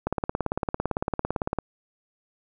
click train, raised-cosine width 1 ms, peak -11 dBFS, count 28, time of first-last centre 0.07-1.587 s, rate 17.8 Hz, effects none

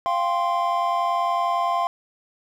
triangle chord, F suspended second, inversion none, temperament equal with one note detuned, 693.2 / 784 / 1046.5 Hz, F5 / G5 / C6, -13 / 0 / 0 cents, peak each -22 / -26 / -21 dBFS, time 0.06-1.87 s, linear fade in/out 0 ms, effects none

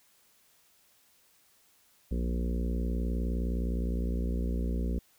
harmonic tone, 59.6 Hz, A#1, 39 cents sharp, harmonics 1 / 3 / 4 / 5 / 6 / 7 / 8 / 9, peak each -29 / -36 / -38 / -45 / -45 / -45 / -47 / -50 dBFS, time 2.11-4.99 s, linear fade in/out 5 ms, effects white hiss -65 dBFS RMS until 5.18 s

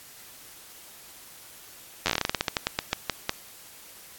slowing click train, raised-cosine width 0.2 ms, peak -6 dBFS, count 20, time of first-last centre 2.06-3.294 s, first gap 10 ms, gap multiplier 1.18, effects white hiss -48 dBFS RMS until 4.18 s + AAC 64 kbps

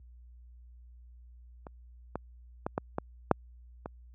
clicks, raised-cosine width 1 ms, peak -29 / -19 / -17 / -15 / -16 / -6 / -23 dBFS, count 7, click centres 1.668 / 2.156 / 2.665 / 2.779 / 2.984 / 3.313 / 3.859 s, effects added 60 Hz sine -44 dBFS peak until 4.14 s + high-pass 80 Hz 12 dB/octave

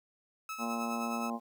30% pulse tone with tremolo, 1297 Hz, E6, 28 cents flat, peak -34 dBFS, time 0.49-1.3 s, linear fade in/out 2 ms, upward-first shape sine, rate 9.6 Hz, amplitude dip 50%
harmonic tone, 116.54 Hz, A#2, in tune, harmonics 2 / 3 / 4 / 5 / 6 / 7 / 8 / 9, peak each -35 / -48 / -47 / -45 / -43 / -41 / -50 / -42 dBFS, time 0.58-1.4 s, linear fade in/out 50 ms
effects 11-bit

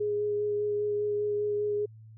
sine tone with vibrato, 415.3 Hz, G#4, in tune, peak -26 dBFS, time 0-1.86 s, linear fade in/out 10 ms, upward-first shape sine, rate 5 Hz, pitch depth 11 cents each way, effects added 110 Hz sine -47 dBFS peak until 2.17 s

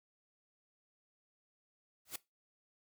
white noise with exponential growth, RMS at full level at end -36 dBFS, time 2.05-2.16 s, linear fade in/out 5 ms, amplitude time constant 23 ms, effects noise-tail reverb RT60 0.2 s tail -20 dB re dry

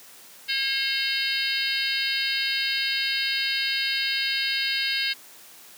harmonic tone with a mistuned harmonic, 540 Hz, C#5, 45 cents flat, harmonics 3 / 4 / 5 / 6 / 7 / 8 / 9, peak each -31 / -31 / -31 / -31 / -31 / -31 / -31 dBFS, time 0.48-5.14 s, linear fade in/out 20 ms, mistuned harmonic 6, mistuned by -89 cents, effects white hiss -48 dBFS RMS until 5.77 s + high-pass 150 Hz 12 dB/octave

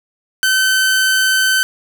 sawtooth tone, 1532 Hz, G6, 40 cents flat, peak -8 dBFS, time 0.43-1.63 s, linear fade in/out 0 ms, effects 7-bit

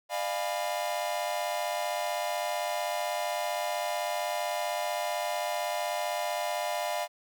45% pulse chord, D diminished seventh, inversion none, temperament equal with one note detuned, 602.8 / 698.5 / 830.6 / 987.8 Hz, D5 / F5 / Ab5 / Cb6, +45 / 0 / 0 / 0 cents, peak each -34 / -33 / -38 / -38 dBFS, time 0.09-7.08 s, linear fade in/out 50 ms, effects none

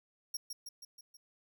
sawtooth tone with echo, 5588 Hz, F8, in tune, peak -33 dBFS, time 0.34-0.37 s, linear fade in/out 5 ms, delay 160 ms, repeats 5, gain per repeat -4 dB, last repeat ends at 1.17 s, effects none

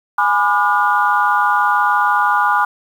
sine chord, G# diminished seventh, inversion none, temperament just, 830.6 / 996.7 / 1196.1 / 1435.3 Hz, G#5 / B5 / D6 / F6, 0 / +16 / +31 / +47 cents, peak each -17 dBFS, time 0.18-2.65 s, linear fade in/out 5 ms, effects tanh soft clip ceiling -1 dBFS + 7-bit

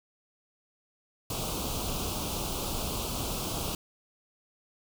pink band-stop noise, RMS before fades -33 dBFS, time 1.3-3.75 s, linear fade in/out 2 ms, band 1300 to 2600 Hz, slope 48 dB/octave, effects none

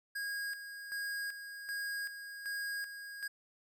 square tone with tremolo, 1636 Hz, G#6, 26 cents flat, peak -37 dBFS, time 0.15-3.28 s, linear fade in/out 10 ms, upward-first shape square, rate 1.3 Hz, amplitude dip 60%, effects none

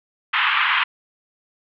pink band-pass noise, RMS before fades -19 dBFS, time 0.33-0.84 s, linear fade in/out 10 ms, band 1000 to 3200 Hz, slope 48 dB/octave, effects none

